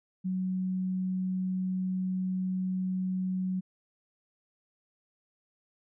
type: tone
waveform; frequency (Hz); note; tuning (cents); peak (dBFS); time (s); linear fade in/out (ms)
sine; 185.8; F#3; +7; -28; 0.24-3.61; 20
effects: none